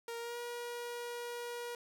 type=tone with pitch glide; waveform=sawtooth; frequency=466.2 to 479 Hz; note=A#4 to A#4; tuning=0 to +47 cents; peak=-36 dBFS; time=0.08-1.75 s; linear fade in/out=2 ms; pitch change=+47 cents; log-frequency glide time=0.18-0.38 s; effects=none